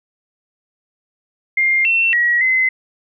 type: tone with pitch steps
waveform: sine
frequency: 2113 / 2702 / 1913 / 2048 Hz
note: C7 / E7 / A#6 / C7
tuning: +16 / +42 / +44 / -38 cents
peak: -12 dBFS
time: 1.57-2.69 s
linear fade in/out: 5 ms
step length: 280 ms
effects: none